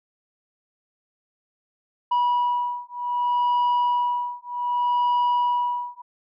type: beating tone pair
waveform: sine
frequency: 973 / 973.65 Hz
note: B5 / B5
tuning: -26 / -25 cents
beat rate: 0.65 Hz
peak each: -21 / -21 dBFS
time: 2.11-6.02 s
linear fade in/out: 10 ms
effects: tanh soft clip ceiling -17 dBFS